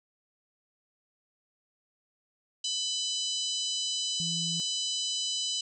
harmonic tone, 998 Hz, B5, 18 cents sharp, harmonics 3 / 4 / 5 / 6 / 7 / 8, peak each -33 / -35 / -37 / -39 / -40 / -41 dBFS, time 2.64-5.61 s, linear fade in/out 5 ms
sine tone, 168.1 Hz, E3, 34 cents sharp, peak -35 dBFS, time 4.2-4.6 s, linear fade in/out 0 ms
effects none

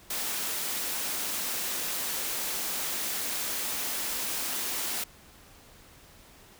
white high-pass noise, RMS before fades -32 dBFS, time 0.1-5.04 s, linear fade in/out 5 ms, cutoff 180 Hz, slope 48 dB/octave, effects pink hiss -54 dBFS RMS until 6.59 s

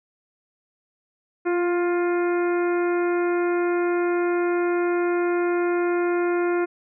harmonic tone with a mistuned harmonic, 351.9 Hz, F4, 13 cents sharp, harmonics 1 / 2 / 3 / 4 / 5 / 6 / 7, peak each -20 / -31 / -34 / -32 / -39 / -39 / -41 dBFS, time 1.45-6.66 s, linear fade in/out 20 ms, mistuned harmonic 1, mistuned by -18 cents, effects none

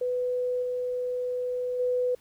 sine tone with level steps, 497.6 Hz, B4, 13 cents sharp, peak -25 / -27 / -23 dBFS, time 0.01-2.15 s, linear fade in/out 5 ms, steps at 0.62 / 1.79 s, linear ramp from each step 10 ms, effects pink hiss -61 dBFS RMS until 2.2 s

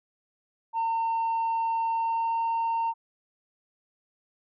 sine tone with pitch glide, 910 to 915.3 Hz, A#5 to A#5, -42 to -32 cents, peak -22 dBFS, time 0.73-2.94 s, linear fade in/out 50 ms, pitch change +10 cents, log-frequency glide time 1.91-2.37 s, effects tanh soft clip ceiling -23 dBFS

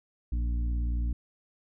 harmonic tone with a mistuned harmonic, 58.27 Hz, A#1, in tune, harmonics 1 / 2 / 3 / 4 / 5, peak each -26 / -43 / -47 / -44 / -46 dBFS, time 0.32-1.13 s, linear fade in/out 5 ms, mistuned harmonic 5, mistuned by +29 cents, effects none

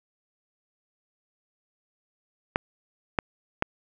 clicks, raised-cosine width 0.5 ms, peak -7 dBFS, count 3, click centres 2.559 / 3.188 / 3.624 s, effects none

